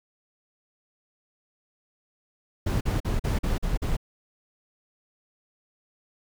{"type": "noise bursts", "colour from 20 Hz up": "brown", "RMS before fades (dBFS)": -25, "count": 7, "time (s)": [2.66, 3.968], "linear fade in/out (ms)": 10, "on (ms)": 150, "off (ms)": 43, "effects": []}